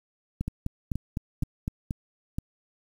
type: two click trains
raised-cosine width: 5 ms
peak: -17 / -16 dBFS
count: 5 / 6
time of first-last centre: 0.48-2.385 / 0.41-1.679 s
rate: 2.1 / 3.94 Hz
effects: 8-bit